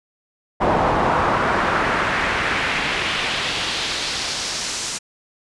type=noise with band-pass filter sweep; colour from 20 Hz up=brown; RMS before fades=-21 dBFS; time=0.6-4.99 s; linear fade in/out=20 ms; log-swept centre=790 to 6900 Hz; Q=1.5; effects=resampled to 24000 Hz